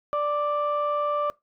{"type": "tone pair together", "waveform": "sine", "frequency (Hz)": [588, 1176], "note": ["D5", "D6"], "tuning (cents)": [2, 2], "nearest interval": "octave", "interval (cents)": 1200, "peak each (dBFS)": -24, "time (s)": [0.13, 1.3], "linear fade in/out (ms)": 0, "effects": ["noise-tail reverb RT60 0.2 s tail -23 dB re dry", "tanh soft clip ceiling -18 dBFS"]}